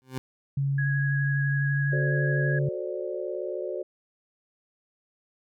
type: tone with exponential growth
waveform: 20% pulse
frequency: 130 Hz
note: C3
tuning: 11 cents flat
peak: -23 dBFS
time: 0.02-0.18 s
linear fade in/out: 0 ms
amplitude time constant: 33 ms
type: tone with pitch glide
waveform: sine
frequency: 138.59 to 141.34 Hz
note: C#3 to C#3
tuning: 0 to +34 cents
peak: -23 dBFS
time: 0.57-2.69 s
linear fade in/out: 5 ms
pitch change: +34 cents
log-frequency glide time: 1.54-2.12 s
type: tone with vibrato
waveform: sine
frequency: 1661.2 Hz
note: G#6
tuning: in tune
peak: -29 dBFS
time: 0.78-2.59 s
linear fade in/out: 5 ms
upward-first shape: sine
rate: 12 Hz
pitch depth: 12 cents each way
type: chord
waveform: sine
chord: D dominant seventh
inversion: first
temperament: just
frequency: 367.1 / 440.5 / 528.6 / 587.3 Hz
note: F#4 / A4 / C5 / D5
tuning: -14 / +2 / +18 / 0 cents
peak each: -33 / -37 / -35 / -35 dBFS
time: 1.92-3.83 s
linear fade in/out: 10 ms
effects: none